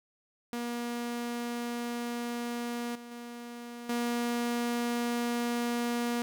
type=tone with level steps; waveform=sawtooth; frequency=238.5 Hz; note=A#3; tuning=40 cents sharp; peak=-29 / -40 / -37 / -25 dBFS; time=0.53-6.22 s; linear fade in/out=0 ms; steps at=2.95 / 3.11 / 3.89 s; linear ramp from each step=5 ms; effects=none